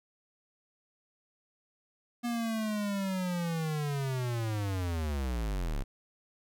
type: linear sweep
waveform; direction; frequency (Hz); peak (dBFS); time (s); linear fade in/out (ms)
square; down; 241 to 31.34; -31; 2.23-5.84; 20
effects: none